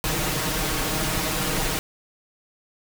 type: noise with comb filter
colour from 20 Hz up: pink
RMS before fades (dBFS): -25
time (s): 0.04-1.79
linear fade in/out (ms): 0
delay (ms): 6.4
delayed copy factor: +0.7
effects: none